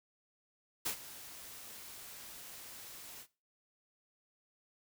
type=noise with ADSR envelope; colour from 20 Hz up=white; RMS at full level=-34 dBFS; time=0.85-3.27 s; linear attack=14 ms; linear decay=92 ms; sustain=-16 dB; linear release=65 ms; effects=noise-tail reverb RT60 0.3 s tail -18 dB re dry